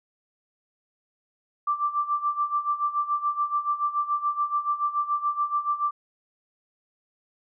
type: tone with tremolo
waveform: sine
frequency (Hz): 1174.7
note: D6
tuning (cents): 0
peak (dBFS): -20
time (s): 1.67-5.91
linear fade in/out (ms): 5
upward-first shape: sine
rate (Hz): 7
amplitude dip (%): 80
effects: none